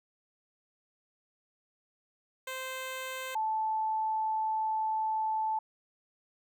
10% pulse / sine tone pair in turn, 520 / 874.5 Hz, C5 / A5, -11 / -11 cents, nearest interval major sixth, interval 900 cents, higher second, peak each -28 dBFS, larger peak neither, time 2.47-3.35 / 3.35-5.59 s, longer second, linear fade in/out 5 ms, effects none

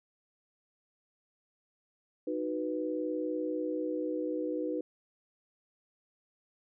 sine chord, B major, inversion first, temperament equal with one note detuned, 309.7 / 370 / 493.9 Hz, D#4 / F#4 / B4, -8 / 0 / 0 cents, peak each -34 / -38 / -35 dBFS, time 2.27-4.81 s, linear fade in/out 5 ms, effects none

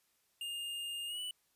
square tone with pitch glide, 2822 to 2967 Hz, F7 to F#7, +17 to +4 cents, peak -39 dBFS, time 0.41-1.31 s, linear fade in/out 2 ms, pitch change +87 cents, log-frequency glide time 1.07-1.2 s, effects white hiss -75 dBFS RMS until 1.55 s + resampled to 32000 Hz

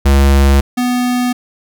square tone pair in turn, 69 / 247.3 Hz, C#2 / B3, -7 / +3 cents, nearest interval octave + minor seventh, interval 2210 cents, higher second, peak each -7 / -13 dBFS, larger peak first, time 0.05-0.61 / 0.77-1.33 s, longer neither, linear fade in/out 10 ms, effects none

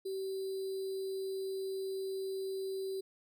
sine tone with sample-and-hold, 384 Hz, G4, 36 cents flat, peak -35 dBFS, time 0.05-3.01 s, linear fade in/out 10 ms, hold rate 4410 Hz, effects none

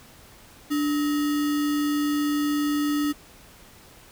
sine tone with sample-and-hold, 293.7 Hz, D4, in tune, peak -21 dBFS, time 0.7-3.13 s, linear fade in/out 20 ms, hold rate 1575 Hz, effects pink hiss -50 dBFS RMS until 4.11 s

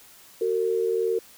sine tone pair together, 373.3 / 455.4 Hz, F#4 / A#4, +15 / -40 cents, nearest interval minor third, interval 345 cents, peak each -26 / -23 dBFS, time 0.41-1.19 s, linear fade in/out 5 ms, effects white hiss -51 dBFS RMS until 1.37 s

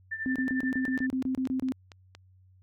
sine tone with tremolo, 1778 Hz, A6, 18 cents sharp, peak -29 dBFS, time 0.11-1.07 s, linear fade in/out 10 ms, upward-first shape triangle, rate 11 Hz, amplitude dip 80%
sine tone bursts, 260 Hz, C4, 11 cents flat, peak -26 dBFS, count 12, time 0.26-1.721 s, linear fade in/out 0 ms, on 97 ms, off 27 ms
click train, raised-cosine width 0.2 ms, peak -29 dBFS, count 6, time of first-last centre 0.99-2.15 s, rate 4.31 Hz
effects added 93 Hz sine -56 dBFS peak until 2.62 s

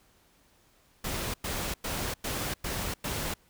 pink noise bursts, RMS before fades -33 dBFS, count 6, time 1.04-3.34 s, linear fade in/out 5 ms, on 300 ms, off 100 ms, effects pink hiss -64 dBFS RMS until 3.49 s

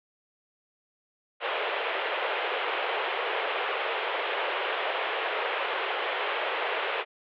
pink band-pass noise, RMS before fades -30 dBFS, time 1.4-7.05 s, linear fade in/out 50 ms, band 410 to 3300 Hz, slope 48 dB/octave, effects none

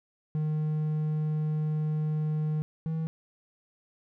triangle tone pair in turn, 153.7 / 160.55 Hz, D#3 / E3, -21 / -45 cents, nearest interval minor second, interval 76 cents, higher second, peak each -24 / -26 dBFS, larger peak first, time 0.35-2.62 / 2.86-3.07 s, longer first, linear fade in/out 0 ms, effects none

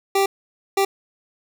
25% pulse tone bursts at uneven times, 392 Hz, G4, in tune, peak -12 dBFS, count 2, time 0.15-0.26 / 0.77-0.85 s, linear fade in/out 5 ms, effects none

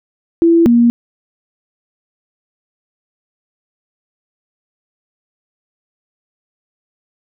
sine tone pair in turn, 334.8 / 236.7 Hz, E4 / A#3, +27 / +27 cents, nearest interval tritone, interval 600 cents, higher first, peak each -6 dBFS, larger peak neither, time 0.42-0.66 / 0.66-0.9 s, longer neither, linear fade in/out 0 ms, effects none

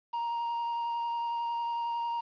triangle tone with vibrato, 937 Hz, A#5, 9 cents sharp, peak -28 dBFS, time 0.13-2.21 s, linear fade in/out 10 ms, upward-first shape sine, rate 11 Hz, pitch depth 10 cents each way, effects resampled to 11025 Hz + 10-bit

